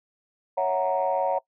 sine chord, F# dominant seventh, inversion second, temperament equal, 554.4 / 659.3 / 740 / 932.3 Hz, C#5 / E5 / F#5 / A#5, 0 / 0 / 0 / 0 cents, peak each -25 / -29 / -26 / -27 dBFS, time 0.57-1.39 s, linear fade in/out 10 ms, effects noise-tail reverb RT60 0.1 s tail -22 dB re dry + tanh soft clip ceiling -14 dBFS

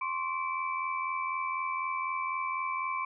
sine tone cluster, 1048 / 1132 / 2321 Hz, C6 / C#6 / D7, +2 / +36 / -21 cents, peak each -32 / -39 / -36 dBFS, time 0.01-3.05 s, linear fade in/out 5 ms, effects none

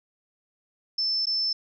sine tone with dropouts, 5290 Hz, E8, 5 cents sharp, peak -23 dBFS, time 0.98-1.53 s, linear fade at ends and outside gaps 5 ms, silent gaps 1.257-1.268 s, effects none

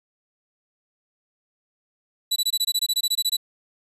sawtooth tone bursts, 3951 Hz, B7, in tune, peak -16 dBFS, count 15, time 2.31-3.369 s, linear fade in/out 10 ms, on 51 ms, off 21 ms, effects resampled to 32000 Hz

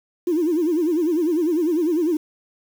sine tone with vibrato, 329.6 Hz, E4, in tune, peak -16 dBFS, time 0.27-2.17 s, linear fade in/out 5 ms, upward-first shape sine, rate 10 Hz, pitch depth 160 cents each way, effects tanh soft clip ceiling -13 dBFS + 7-bit

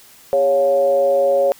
sine tone with frequency modulation, 554.4 Hz, C#5, in tune, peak -12 dBFS, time 0.33-1.52 s, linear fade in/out 0 ms, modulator 153 Hz, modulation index 0.59, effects white hiss -46 dBFS RMS until 1.59 s

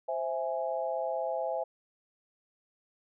sine chord, C augmented, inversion none, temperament equal, 523.3 / 659.3 / 830.6 Hz, C5 / E5 / G#5, 0 / 0 / 0 cents, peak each -34 / -33 / -36 dBFS, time 0.08-1.64 s, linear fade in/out 10 ms, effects none

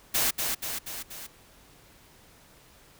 white noise with echo, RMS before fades -25 dBFS, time 0.14-0.31 s, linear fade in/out 10 ms, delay 240 ms, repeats 4, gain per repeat -4 dB, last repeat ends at 1.27 s, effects pink hiss -56 dBFS RMS until 2.99 s

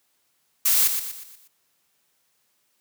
blue noise with echo, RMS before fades -19 dBFS, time 0.65-0.88 s, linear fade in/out 10 ms, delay 120 ms, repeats 5, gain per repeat -7 dB, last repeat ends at 1.48 s, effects white hiss -69 dBFS RMS until 2.8 s + high-pass 100 Hz 12 dB/octave

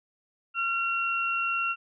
sine tone pair together, 1371 / 2739 Hz, F6 / F7, -32 / -34 cents, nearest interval octave, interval 1198 cents, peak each -28 dBFS, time 0.54-1.76 s, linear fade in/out 50 ms, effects none

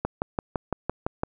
click train, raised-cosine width 1 ms, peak -11 dBFS, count 8, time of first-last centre 0.05-1.234 s, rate 5.91 Hz, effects none

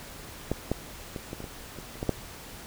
clicks, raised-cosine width 2 ms, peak -13 / -12 / -21 / -21 / -25 / -26 / -27 / -29 / -17 / -10 dBFS, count 10, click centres 0.516 / 0.716 / 1.162 / 1.331 / 1.404 / 1.442 / 1.787 / 1.956 / 2.029 / 2.093 s, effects pink hiss -44 dBFS RMS until 2.66 s

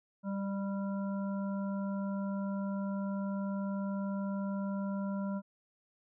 harmonic tone with a mistuned harmonic, 196.7 Hz, G3, 6 cents sharp, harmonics 1 / 3 / 5 / 7, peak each -33 / -43 / -47 / -50 dBFS, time 0.23-5.42 s, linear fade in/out 50 ms, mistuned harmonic 3, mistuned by +19 cents, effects none

